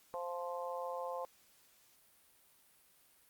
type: harmonic tone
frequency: 174.61 Hz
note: F3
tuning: in tune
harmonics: 3 / 4 / 5 / 6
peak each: -41 / -46 / -45 / -45 dBFS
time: 0.14-1.25 s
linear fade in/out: 0 ms
effects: white hiss -67 dBFS RMS until 3.29 s + Opus 48 kbps